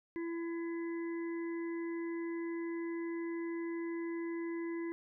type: harmonic tone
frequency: 335.9 Hz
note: E4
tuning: 33 cents sharp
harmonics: 1 / 3 / 5 / 6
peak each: -36 / -52 / -55 / -51 dBFS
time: 0.16-4.92 s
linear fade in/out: 0 ms
effects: none